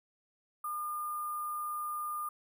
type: tone with sample-and-hold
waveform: sine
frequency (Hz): 1209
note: D6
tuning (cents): +50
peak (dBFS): -34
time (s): 0.64-2.29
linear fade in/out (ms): 5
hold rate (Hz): 11025
effects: none